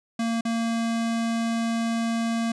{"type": "tone with dropouts", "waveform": "square", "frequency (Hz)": 229.4, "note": "A#3", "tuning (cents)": -28, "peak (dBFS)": -24, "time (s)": [0.19, 2.52], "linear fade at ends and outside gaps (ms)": 5, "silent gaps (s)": [0.41, 0.451], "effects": ["resampled to 22050 Hz", "10-bit"]}